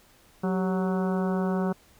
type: harmonic tone with a mistuned harmonic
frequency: 185.5 Hz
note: F#3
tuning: 5 cents sharp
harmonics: 1 / 2 / 3 / 4 / 5 / 6 / 7 / 8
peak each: -25 / -31 / -35 / -37 / -39 / -41 / -42 / -43 dBFS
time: 0.43-1.73 s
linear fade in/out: 10 ms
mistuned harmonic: 2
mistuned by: +74 cents
effects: pink hiss -58 dBFS RMS until 1.99 s